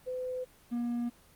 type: tone pair in turn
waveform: sine / triangle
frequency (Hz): 507 / 238.7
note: B4 / A#3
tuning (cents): +45 / +41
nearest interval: octave + minor second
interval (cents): 1304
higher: first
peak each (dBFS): -33 / -28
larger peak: second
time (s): 0.06-0.45 / 0.71-1.1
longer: neither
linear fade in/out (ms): 20
effects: pink hiss -60 dBFS RMS until 1.35 s + Opus 24 kbps